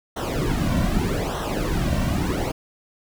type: noise with flanger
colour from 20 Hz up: brown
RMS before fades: -23 dBFS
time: 0.16-2.52 s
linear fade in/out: 10 ms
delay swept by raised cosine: 0.42 to 2.42 ms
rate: 0.82 Hz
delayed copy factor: -0.8
effects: none